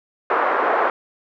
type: band-pass noise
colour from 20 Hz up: white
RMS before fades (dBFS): -19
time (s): 0.3-0.9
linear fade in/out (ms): 2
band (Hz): 380 to 1400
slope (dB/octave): 24
effects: none